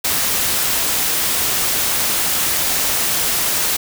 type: noise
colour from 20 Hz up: white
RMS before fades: -18 dBFS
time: 0.04-3.77 s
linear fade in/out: 10 ms
effects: none